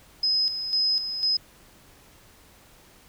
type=tone with tremolo; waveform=sine; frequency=5070 Hz; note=D#8; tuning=32 cents sharp; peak=-20 dBFS; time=0.23-1.37 s; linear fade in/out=5 ms; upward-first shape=square; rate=2 Hz; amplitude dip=60%; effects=pink hiss -54 dBFS RMS until 3.08 s